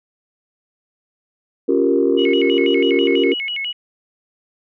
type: chord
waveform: sine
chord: G half-diminished seventh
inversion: second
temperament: equal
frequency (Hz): 277.2 / 349.2 / 392 / 466.2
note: Db4 / F4 / G4 / Bb4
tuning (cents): 0 / 0 / 0 / 0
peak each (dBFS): -18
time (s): 1.68-3.34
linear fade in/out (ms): 10
type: tone with vibrato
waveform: sine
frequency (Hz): 2528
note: D#7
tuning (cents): +27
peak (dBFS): -21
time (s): 2.17-3.73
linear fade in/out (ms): 20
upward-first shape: square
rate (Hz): 6.1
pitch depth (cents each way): 250
effects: tanh soft clip ceiling -3 dBFS